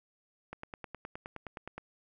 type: click train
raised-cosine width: 0.5 ms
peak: -26 dBFS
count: 13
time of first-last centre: 0.53-1.78 s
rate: 9.6 Hz
effects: none